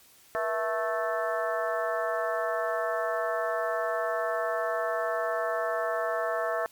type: harmonic tone with a mistuned harmonic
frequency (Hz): 220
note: A3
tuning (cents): 0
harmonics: 2 / 3 / 4 / 5 / 6 / 7 / 8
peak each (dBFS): -34 / -29 / -41 / -35 / -35 / -42 / -36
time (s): 0.35-6.66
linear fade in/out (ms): 0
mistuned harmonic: 2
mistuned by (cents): +150
effects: white hiss -57 dBFS RMS until 6.71 s + MP3 96 kbps